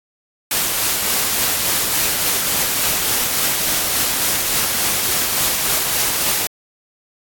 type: noise with tremolo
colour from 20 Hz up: white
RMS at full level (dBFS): -17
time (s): 0.51-6.47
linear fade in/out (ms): 2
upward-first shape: triangle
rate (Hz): 3.5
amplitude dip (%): 30
effects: AAC 64 kbps